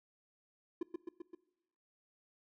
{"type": "tone with echo", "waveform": "triangle", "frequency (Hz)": 343.1, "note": "F4", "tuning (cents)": -31, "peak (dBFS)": -31, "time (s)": [0.81, 0.83], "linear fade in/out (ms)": 5, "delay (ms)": 130, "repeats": 4, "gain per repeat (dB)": -3, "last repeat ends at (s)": 1.35, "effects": ["noise-tail reverb RT60 0.9 s tail -20 dB re dry"]}